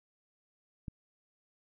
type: click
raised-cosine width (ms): 5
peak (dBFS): -27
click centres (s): 0.882
effects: none